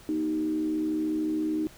sine tone with frequency modulation, 311.1 Hz, D#4, in tune, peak -25 dBFS, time 0.09-1.67 s, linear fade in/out 0 ms, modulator 73.7 Hz, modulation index 0.53, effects pink hiss -52 dBFS RMS until 1.77 s

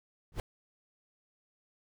brown noise with exponential growth, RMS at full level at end -26 dBFS, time 0.32-0.4 s, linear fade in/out 1 ms, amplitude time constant 17 ms, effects none

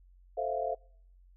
sine chord, F major seventh, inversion first, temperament equal, 440 / 523.3 / 659.3 / 698.5 Hz, A4 / C5 / E5 / F5, 0 / 0 / 0 / 0 cents, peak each -38 / -36 / -34 / -34 dBFS, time 0.37-0.75 s, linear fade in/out 10 ms, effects noise-tail reverb RT60 0.6 s tail -26 dB re dry + added 45 Hz sine -56 dBFS peak until 1.36 s

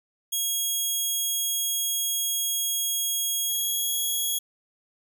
5% pulse tone with pitch glide, 3300 to 3325 Hz, G#7 to G#7, -12 to +1 cents, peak -17 dBFS, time 0.32-4.39 s, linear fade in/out 10 ms, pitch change +13 cents, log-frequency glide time 3.46-3.96 s, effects none

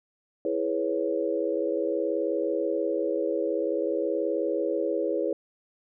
sine chord, C# minor seventh, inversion first, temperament equal, 329.6 / 415.3 / 493.9 / 554.4 Hz, E4 / G#4 / B4 / C#5, 0 / 0 / 0 / 0 cents, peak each -30 dBFS, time 0.45-5.33 s, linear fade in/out 2 ms, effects none

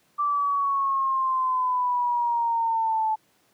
sine exponential sweep, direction down, 1173 to 868 Hz, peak -21 dBFS, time 0.18-3.16 s, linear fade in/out 20 ms, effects pink hiss -64 dBFS RMS until 3.53 s + high-pass 150 Hz 12 dB/octave

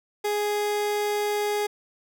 30% pulse tone, 415.3 Hz, G#4, in tune, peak -21 dBFS, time 0.24-1.67 s, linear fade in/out 10 ms, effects none

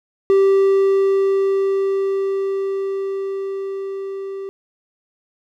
triangle tone with level ramp, 390.2 Hz, G4, 8 cents flat, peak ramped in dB -8 to -24 dBFS, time 0.3-4.49 s, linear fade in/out 0 ms, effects none

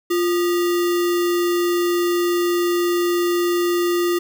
sine tone with sample-and-hold, 349.2 Hz, F4, in tune, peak -16 dBFS, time 0.1-4.19 s, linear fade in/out 10 ms, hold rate 1575 Hz, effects none

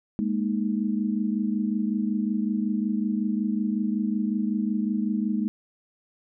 sine chord, Ab suspended second, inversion none, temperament equal, 207.7 / 233.1 / 311.1 Hz, Ab3 / Bb3 / Eb4, 0 / 0 / 0 cents, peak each -25 / -28 / -31 dBFS, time 0.19-5.48 s, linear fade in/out 0 ms, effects none

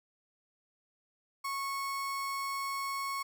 35% pulse tone, 1101 Hz, C#6, 12 cents flat, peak -32 dBFS, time 1.44-3.23 s, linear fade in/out 10 ms, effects none

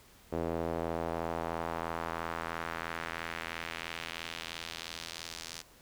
sawtooth tone with band-pass filter sweep, 83 Hz, E2, 12 cents sharp, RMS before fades -38 dBFS, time 0.32-5.62 s, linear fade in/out 10 ms, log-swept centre 470 to 5700 Hz, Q 1.3, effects pink hiss -59 dBFS RMS until 5.81 s

